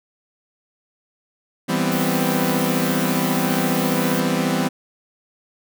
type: chord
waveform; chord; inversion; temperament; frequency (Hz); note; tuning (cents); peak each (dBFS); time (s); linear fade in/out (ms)
sawtooth; C major seventh; first; equal; 164.81 / 196 / 246.9 / 261.6; E3 / G3 / B3 / C4; 0 / 0 / 0 / 0; -20; 1.68-4.69; 20
type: noise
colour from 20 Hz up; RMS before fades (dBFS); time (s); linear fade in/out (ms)
violet; -30; 1.92-4.2; 0
effects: none